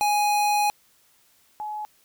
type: tone pair in turn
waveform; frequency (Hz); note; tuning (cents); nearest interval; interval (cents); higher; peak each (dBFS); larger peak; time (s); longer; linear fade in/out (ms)
square / sine; 830.6 / 847.1; G#5 / G#5; 0 / +34; unison; 34; second; -20 / -29; first; 0.01-0.7 / 1.6-1.85; first; 0
effects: white hiss -61 dBFS RMS until 2.04 s